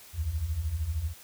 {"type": "beating tone pair", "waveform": "sine", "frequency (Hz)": [69.6, 82.6], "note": ["C#2", "E2"], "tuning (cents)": [8, 4], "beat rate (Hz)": 13, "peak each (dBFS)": [-34, -29], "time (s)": [0.13, 1.14], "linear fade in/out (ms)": 50, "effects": ["white hiss -51 dBFS RMS until 1.23 s"]}